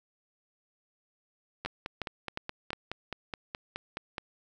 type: two click trains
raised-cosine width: 0.3 ms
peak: -17 / -19 dBFS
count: 4 / 13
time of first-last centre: 1.66-2.731 / 1.65-4.182 s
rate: 2.8 / 4.74 Hz
effects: none